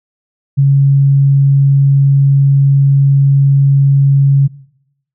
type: tone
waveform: sine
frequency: 138.59 Hz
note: C#3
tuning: in tune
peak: -5 dBFS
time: 0.57-4.48 s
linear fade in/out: 20 ms
effects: noise-tail reverb RT60 0.8 s tail -21 dB re dry